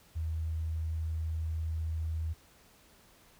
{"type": "tone", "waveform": "sine", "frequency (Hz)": 80.2, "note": "E2", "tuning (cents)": -47, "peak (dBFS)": -31, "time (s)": [0.15, 2.34], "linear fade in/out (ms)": 20, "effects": ["pink hiss -61 dBFS RMS until 3.39 s"]}